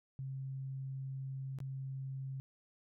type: tone with dropouts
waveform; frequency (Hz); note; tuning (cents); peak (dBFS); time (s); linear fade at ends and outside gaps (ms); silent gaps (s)
sine; 134; C3; +42; -39; 0.19-2.4; 0; 1.587-1.603
effects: none